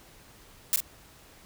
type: noise with echo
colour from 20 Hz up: blue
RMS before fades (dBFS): -23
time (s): 0.73-0.76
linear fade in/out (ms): 0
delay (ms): 43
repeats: 1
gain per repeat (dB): -6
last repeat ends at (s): 0.803
effects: pink hiss -54 dBFS RMS until 1.45 s